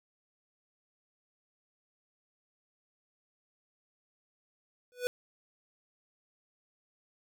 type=tone with exponential growth; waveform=square; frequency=493.9 Hz; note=B4; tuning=in tune; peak=-26 dBFS; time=4.92-5.07 s; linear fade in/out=0 ms; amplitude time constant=32 ms; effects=none